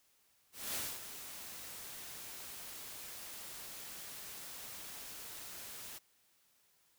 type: noise with ADSR envelope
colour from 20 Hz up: white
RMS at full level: -38 dBFS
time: 0.52-5.99 s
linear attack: 230 ms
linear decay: 250 ms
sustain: -10 dB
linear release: 18 ms
effects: white hiss -72 dBFS RMS until 6.98 s